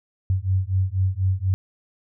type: beating tone pair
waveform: sine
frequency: 92.5 / 96.6 Hz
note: F#2 / G2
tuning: 0 / -25 cents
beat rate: 4.1 Hz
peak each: -22 dBFS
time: 0.3-1.54 s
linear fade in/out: 0 ms
effects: none